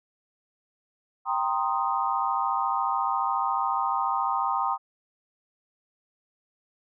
sine chord, C minor seventh, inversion second, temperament equal with one note detuned, 786.3 / 932.3 / 1046.5 / 1244.5 Hz, G5 / Bb5 / C6 / Eb6, +5 / 0 / 0 / 0 cents, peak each -29 dBFS, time 1.25-4.78 s, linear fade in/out 50 ms, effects none

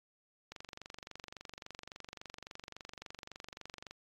click train, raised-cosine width 0.2 ms, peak -28 dBFS, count 81, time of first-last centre 0.52-3.91 s, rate 23.6 Hz, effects AAC 32 kbps

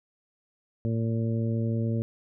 harmonic tone, 113.8 Hz, A#2, 41 cents flat, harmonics 1 / 2 / 3 / 4 / 5, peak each -26 / -30 / -37 / -38 / -40 dBFS, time 0.85-2.02 s, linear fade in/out 0 ms, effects none

